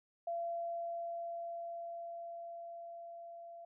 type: tone with level ramp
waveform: sine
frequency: 681 Hz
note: F5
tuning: 44 cents flat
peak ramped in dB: -35 to -48 dBFS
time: 0.27-3.65 s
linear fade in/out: 5 ms
effects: none